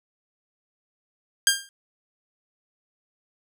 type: tone with exponential decay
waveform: 10% pulse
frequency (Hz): 1603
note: G6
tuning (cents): +38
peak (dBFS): -4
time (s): 1.47-1.69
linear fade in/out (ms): 1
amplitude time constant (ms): 47
effects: none